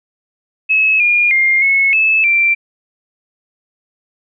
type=tone with pitch steps; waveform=sine; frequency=2581 / 2422 / 2117 / 2190 / 2611 / 2354 Hz; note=E7 / D#7 / C7 / C#7 / E7 / D7; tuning=-37 / -47 / +20 / -22 / -17 / +3 cents; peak=-9 dBFS; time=0.69-2.55 s; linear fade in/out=20 ms; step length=310 ms; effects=none